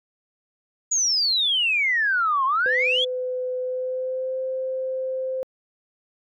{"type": "exponential two-way sweep", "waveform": "sine", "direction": "down then up", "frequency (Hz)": [6890, 1032, 3469], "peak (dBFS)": -18, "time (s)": [0.91, 3.05], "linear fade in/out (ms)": 10, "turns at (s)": 2.45}
{"type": "tone with pitch glide", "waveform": "sine", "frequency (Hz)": [506, 520.8], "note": ["B4", "C5"], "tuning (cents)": [42, -8], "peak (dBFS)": -24, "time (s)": [2.66, 5.43], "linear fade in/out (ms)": 0, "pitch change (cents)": 50, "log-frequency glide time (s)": [3.59, 4.39]}
{"effects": ["tanh soft clip ceiling -11 dBFS"]}